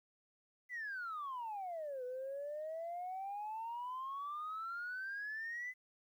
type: exponential two-way sweep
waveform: sine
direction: down then up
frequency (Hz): 2031 to 493.9 to 2031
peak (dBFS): -39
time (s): 0.69-5.74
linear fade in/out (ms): 50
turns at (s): 2.04
effects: tanh soft clip ceiling -37 dBFS + 12-bit